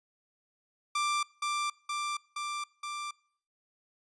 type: tone with echo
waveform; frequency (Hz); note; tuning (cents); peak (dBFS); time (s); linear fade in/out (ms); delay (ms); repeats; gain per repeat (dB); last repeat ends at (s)
sawtooth; 1180; D6; +8; -24; 0.95-1.23; 5; 470; 4; -2; 3.11
effects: noise-tail reverb RT60 0.6 s tail -24 dB re dry + resampled to 22050 Hz